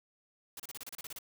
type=noise bursts; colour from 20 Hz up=white; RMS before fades=-44 dBFS; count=11; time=0.57-1.187 s; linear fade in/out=2 ms; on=27 ms; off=32 ms; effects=none